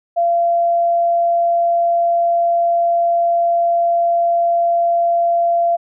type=tone; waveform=sine; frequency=685 Hz; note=F5; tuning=34 cents flat; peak=-12 dBFS; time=0.16-5.77 s; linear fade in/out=20 ms; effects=none